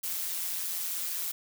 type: noise with amplitude modulation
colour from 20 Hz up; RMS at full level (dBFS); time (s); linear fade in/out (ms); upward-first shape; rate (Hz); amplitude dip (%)
blue; -31; 0.03-1.32; 10; sine; 174; 55
effects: none